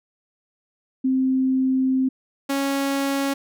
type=tone pair in turn; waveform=sine / sawtooth; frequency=261.6 / 276.1 Hz; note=C4 / C#4; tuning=0 / -7 cents; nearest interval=minor second; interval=93 cents; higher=second; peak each=-17 dBFS; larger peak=neither; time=1.04-2.09 / 2.49-3.34 s; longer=first; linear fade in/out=10 ms; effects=none